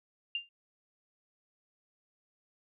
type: tone with exponential decay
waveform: sine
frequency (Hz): 2794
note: F7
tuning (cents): 0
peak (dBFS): -28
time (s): 0.35-0.49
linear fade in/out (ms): 2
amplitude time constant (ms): 30
effects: none